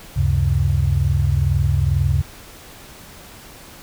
sine tone cluster, 73 / 95.1 / 135.5 Hz, D2 / F#2 / C#3, -10 / +48 / -39 cents, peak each -19 dBFS, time 0.16-2.22 s, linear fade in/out 10 ms, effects pink hiss -41 dBFS RMS until 3.82 s

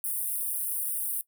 pink high-pass noise, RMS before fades -31 dBFS, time 0.04-1.21 s, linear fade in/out 0 ms, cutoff 9000 Hz, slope 96 dB/octave, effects noise-tail reverb RT60 0.1 s tail -19 dB re dry

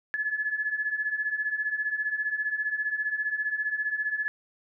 sine beating tone pair, 1703 / 1718 Hz, G#6 / A6, +43 / -42 cents, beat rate 15 Hz, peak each -32 / -28 dBFS, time 0.14-4.28 s, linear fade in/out 0 ms, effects none

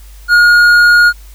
triangle tone with hard clipping, 1433 Hz, F6, 44 cents sharp, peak -5 dBFS, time 0.28-1.13 s, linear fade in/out 50 ms, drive 9 dB, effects added 50 Hz sine -32 dBFS peak until 1.34 s + white hiss -44 dBFS RMS until 1.34 s

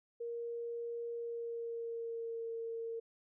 sine tone with pitch glide, 469.1 to 457.6 Hz, A#4 to A#4, +11 to -32 cents, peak -38 dBFS, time 0.2-3 s, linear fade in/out 10 ms, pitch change -43 cents, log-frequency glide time 1.13-2.5 s, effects none

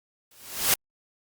white noise with exponential growth, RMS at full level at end -18 dBFS, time 0.31-0.74 s, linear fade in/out 2 ms, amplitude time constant 93 ms, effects Opus 48 kbps

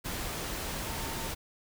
sine tone in noise, 907 Hz, A#5, 48 cents flat, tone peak -44 dBFS, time 0.85-1.3 s, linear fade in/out 20 ms, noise pink, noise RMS -36 dBFS, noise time 0.04-1.35 s, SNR -11 dB, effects none

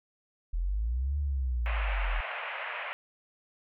sine linear two-way sweep, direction up then down, 39.2 to 73.42 to 39.2 Hz, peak -27 dBFS, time 0.53-2.21 s, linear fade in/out 10 ms, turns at 1.18 s
white band-pass noise, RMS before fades -37 dBFS, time 1.66-2.93 s, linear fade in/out 0 ms, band 540 to 2700 Hz, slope 48 dB/octave
effects none

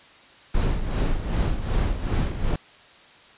brown noise with tremolo, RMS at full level -20 dBFS, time 0.54-2.56 s, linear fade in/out 5 ms, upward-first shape sine, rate 2.6 Hz, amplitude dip 65%, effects white hiss -50 dBFS RMS until 3.37 s + resampled to 8000 Hz

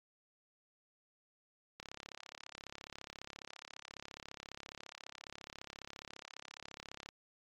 click train, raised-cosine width 0.2 ms, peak -29 dBFS, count 184, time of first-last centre 1.8-7.089 s, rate 34.6 Hz, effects AAC 32 kbps

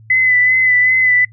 sine tone with vibrato, 2013 Hz, B6, 33 cents sharp, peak -9 dBFS, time 0.1-1.25 s, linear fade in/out 5 ms, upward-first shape sine, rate 2.6 Hz, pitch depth 29 cents each way, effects noise-tail reverb RT60 0.1 s tail -21 dB re dry + added 110 Hz sine -39 dBFS peak until 1.32 s

